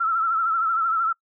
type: tone with vibrato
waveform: sine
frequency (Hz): 1332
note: E6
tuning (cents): +18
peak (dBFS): -19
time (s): 0-1.13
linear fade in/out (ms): 10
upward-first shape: triangle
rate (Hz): 13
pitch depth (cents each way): 77
effects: noise-tail reverb RT60 0.1 s tail -24 dB re dry